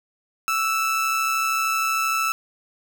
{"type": "tone with amplitude modulation", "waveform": "30% pulse", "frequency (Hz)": 1318, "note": "E6", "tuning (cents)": -1, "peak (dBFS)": -16, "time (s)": [0.48, 2.32], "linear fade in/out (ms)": 0, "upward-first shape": "sine", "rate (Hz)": 133, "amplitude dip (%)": 40, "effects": []}